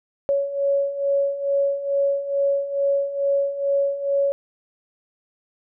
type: beating tone pair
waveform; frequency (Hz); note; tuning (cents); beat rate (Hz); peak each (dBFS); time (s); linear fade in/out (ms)
sine; 557 / 559.3; C#5 / C#5; +8 / +15; 2.3; -25 / -20; 0.29-4.32; 0
effects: none